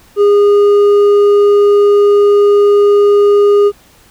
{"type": "tone with hard clipping", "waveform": "sine", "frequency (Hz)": 408.7, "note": "G#4", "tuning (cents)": -28, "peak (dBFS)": -6, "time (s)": [0.16, 3.72], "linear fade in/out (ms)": 50, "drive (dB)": 4, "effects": ["pink hiss -45 dBFS RMS until 4.1 s"]}